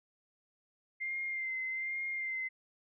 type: tone with vibrato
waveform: sine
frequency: 2093 Hz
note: C7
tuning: in tune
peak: -34 dBFS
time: 1-2.49 s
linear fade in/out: 20 ms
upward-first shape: sine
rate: 1.2 Hz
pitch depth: 30 cents each way
effects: none